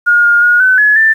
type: tone with pitch steps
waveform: sine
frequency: 1428 / 1418 / 1440 / 1514 / 1698 / 1775 Hz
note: F6 / F6 / F#6 / F#6 / G#6 / A6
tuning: +38 / +26 / -47 / +39 / +38 / +15 cents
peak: -5 dBFS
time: 0.06-1.14 s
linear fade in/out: 20 ms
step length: 180 ms
effects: 7-bit